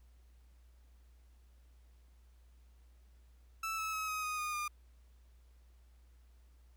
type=tone with pitch steps; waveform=30% pulse; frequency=1318.5 / 1299.6 / 1281 / 1262.6 / 1244.5 / 1226.7 / 1209.1 Hz; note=E6 / E6 / E6 / D#6 / D#6 / D#6 / D#6; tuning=0 / -25 / -50 / +25 / 0 / -25 / -50 cents; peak=-33 dBFS; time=3.63-4.68 s; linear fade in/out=5 ms; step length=150 ms; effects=added 60 Hz sine -59 dBFS peak until 6.76 s + pink hiss -75 dBFS RMS until 6.76 s